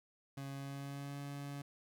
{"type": "tone with pitch glide", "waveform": "30% pulse", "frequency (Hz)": [137.8, 141.76], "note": ["C#3", "C#3"], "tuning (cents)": [-10, 39], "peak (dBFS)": -40, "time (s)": [0.37, 1.62], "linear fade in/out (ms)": 5, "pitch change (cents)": 49, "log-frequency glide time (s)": [0.53, 1.19], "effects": []}